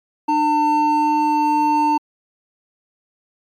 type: tone pair together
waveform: triangle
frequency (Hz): 300.4 / 900.2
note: D4 / A5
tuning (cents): +39 / +39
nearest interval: octave + perfect fifth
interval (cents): 1900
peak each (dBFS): -18 / -13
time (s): 0.28-1.98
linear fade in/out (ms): 10
effects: MP3 96 kbps